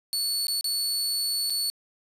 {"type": "tone with dropouts", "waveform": "sawtooth", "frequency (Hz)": 4435, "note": "C#8", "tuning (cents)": 0, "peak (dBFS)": -22, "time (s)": [0.13, 1.7], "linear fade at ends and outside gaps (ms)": 0, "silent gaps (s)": [[0.469, 0.482], [0.61, 0.643], [1.499, 1.504]], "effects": ["resampled to 32000 Hz", "8-bit"]}